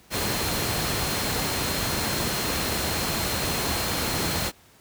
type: tone in noise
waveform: sine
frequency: 4196 Hz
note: C8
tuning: 4 cents sharp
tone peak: -35 dBFS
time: 0.1-4.52 s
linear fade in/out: 50 ms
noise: pink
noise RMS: -26 dBFS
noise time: 0.1-4.52 s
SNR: -12 dB
effects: pink hiss -55 dBFS RMS until 4.8 s + high-pass 60 Hz 12 dB/octave